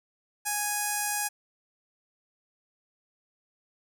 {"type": "tone with notch filter", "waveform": "5% pulse", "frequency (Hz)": 830.6, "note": "G#5", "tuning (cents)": 0, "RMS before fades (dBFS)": -30, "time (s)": [0.45, 1.29], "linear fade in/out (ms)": 20, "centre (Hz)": 3700, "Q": 0.72, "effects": []}